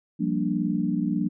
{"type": "chord", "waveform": "sine", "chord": "G minor seventh", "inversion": "third", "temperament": "equal", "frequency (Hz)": [174.61, 196, 233.1, 293.7], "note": ["F3", "G3", "Bb3", "D4"], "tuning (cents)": [0, 0, 0, 0], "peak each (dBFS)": -28, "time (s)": [0.19, 1.29], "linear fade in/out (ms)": 20, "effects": []}